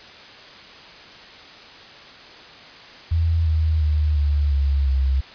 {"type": "tone with pitch steps", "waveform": "sine", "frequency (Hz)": [82.41, 79.01, 75.75, 72.62, 69.62, 66.74], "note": ["E2", "D#2", "D#2", "D2", "C#2", "C2"], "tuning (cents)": [0, 27, -46, -19, 8, 35], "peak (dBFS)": -16, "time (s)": [3.11, 5.21], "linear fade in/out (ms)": 10, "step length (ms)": 350, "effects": ["white hiss -42 dBFS RMS until 5.34 s", "resampled to 11025 Hz"]}